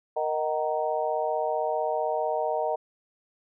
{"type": "harmonic tone with a mistuned harmonic", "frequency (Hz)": 155.56, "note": "D#3", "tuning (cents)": 0, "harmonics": [3, 4, 5, 6], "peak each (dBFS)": [-31, -28, -30, -33], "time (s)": [0.16, 2.76], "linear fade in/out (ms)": 10, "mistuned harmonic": 5, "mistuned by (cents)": -45, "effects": []}